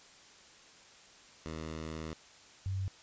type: tone pair in turn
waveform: 10% pulse / sine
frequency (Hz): 79.3 / 95.79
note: D#2 / G2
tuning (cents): +33 / -39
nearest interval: minor third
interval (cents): 328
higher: second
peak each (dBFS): -31 / -32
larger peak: first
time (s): 1.46-2.13 / 2.66-2.88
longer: first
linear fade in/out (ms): 0
effects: white hiss -57 dBFS RMS until 3.02 s + resampled to 16000 Hz